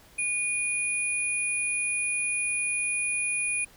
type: tone pair together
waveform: sine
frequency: 2450 / 9749 Hz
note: D#7 / D#9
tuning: -27 / -36 cents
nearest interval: 2 octaves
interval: 2391 cents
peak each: -27 / -30 dBFS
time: 0.18-3.65 s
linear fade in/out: 10 ms
effects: pink hiss -55 dBFS RMS until 3.76 s